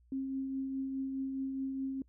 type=tone with tremolo; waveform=sine; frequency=267.7 Hz; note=C4; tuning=40 cents sharp; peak=-32 dBFS; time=0.12-2.02 s; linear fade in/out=2 ms; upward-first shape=triangle; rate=4.8 Hz; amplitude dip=35%; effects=noise-tail reverb RT60 0.1 s tail -25 dB re dry + added 60 Hz sine -62 dBFS peak until 2.08 s